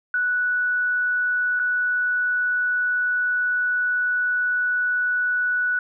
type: tone with dropouts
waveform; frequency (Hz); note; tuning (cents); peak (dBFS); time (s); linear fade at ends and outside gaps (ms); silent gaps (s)
sine; 1477; F#6; -3; -19; 0.14-5.79; 2; 1.593-1.597
effects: none